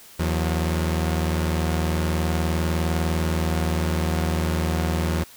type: tone pair together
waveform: sawtooth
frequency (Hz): 80.18 / 180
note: E2 / F#3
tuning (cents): -47 / -47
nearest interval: octave + major second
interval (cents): 1400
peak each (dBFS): -18 / -23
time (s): 0.19-5.24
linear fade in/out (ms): 10
effects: white hiss -47 dBFS RMS until 5.36 s